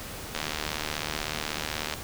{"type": "click train", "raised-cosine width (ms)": 0.2, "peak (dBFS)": -12, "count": 122, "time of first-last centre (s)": [0.35, 1.938], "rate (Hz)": 76.2, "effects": ["pink hiss -39 dBFS RMS until 2.03 s"]}